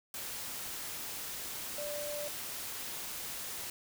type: tone in noise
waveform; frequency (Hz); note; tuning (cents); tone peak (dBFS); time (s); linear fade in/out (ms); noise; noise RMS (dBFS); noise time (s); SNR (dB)
sine; 587.3; D5; 0; -38; 1.78-2.28; 2; white; -41; 0.14-3.7; 0
effects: none